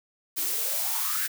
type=noise with high-pass filter sweep; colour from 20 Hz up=blue; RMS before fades=-28 dBFS; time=0.36-1.28 s; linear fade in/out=20 ms; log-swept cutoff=280 to 1700 Hz; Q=7.4; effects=none